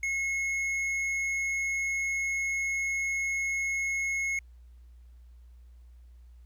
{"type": "tone with hard clipping", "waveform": "sine", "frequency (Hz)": 2173, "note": "C#7", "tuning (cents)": -35, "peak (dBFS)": -29, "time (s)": [0.03, 4.39], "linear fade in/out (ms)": 2, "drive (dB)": 6, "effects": ["added 60 Hz sine -49 dBFS peak until 6.45 s", "pink hiss -74 dBFS RMS until 6.45 s"]}